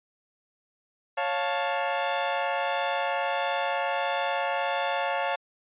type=chord; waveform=sawtooth; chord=Db augmented; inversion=none; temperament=equal with one note detuned; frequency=554.4 / 703.7 / 880 Hz; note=Db5 / F5 / A5; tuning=0 / +13 / 0 cents; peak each=-26 dBFS; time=1.17-5.36 s; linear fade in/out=10 ms; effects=resampled to 8000 Hz